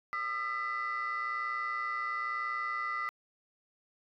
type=tone cluster; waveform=sine; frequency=1218 / 1339 / 1993 Hz; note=D#6 / E6 / B6; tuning=-37 / +27 / +15 cents; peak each=-34 / -38 / -35 dBFS; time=0.13-3.09 s; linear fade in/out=0 ms; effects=tanh soft clip ceiling -27 dBFS